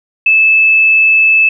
sine tone, 2618 Hz, E7, 13 cents flat, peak -5 dBFS, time 0.26-1.49 s, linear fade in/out 5 ms, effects none

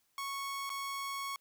sawtooth tone with dropouts, 1105 Hz, C#6, 6 cents flat, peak -33 dBFS, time 0.18-1.36 s, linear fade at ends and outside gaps 1 ms, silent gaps 0.694-0.701 s, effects white hiss -75 dBFS RMS until 1.4 s

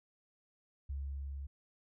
sine tone with level ramp, 69.3 Hz, C#2, in tune, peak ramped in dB -36 to -40 dBFS, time 0.89-1.47 s, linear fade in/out 10 ms, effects none

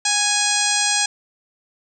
harmonic tone with a mistuned harmonic, 830 Hz, G#5, 1 cent flat, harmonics 1 / 2 / 3 / 4 / 5 / 6 / 7 / 8 / 9 / 10, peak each -26 / -26 / -26 / -26 / -26 / -26 / -26 / -26 / -26 / -26 dBFS, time 0.05-1.06 s, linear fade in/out 5 ms, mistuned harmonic 1, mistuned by -23 cents, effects none

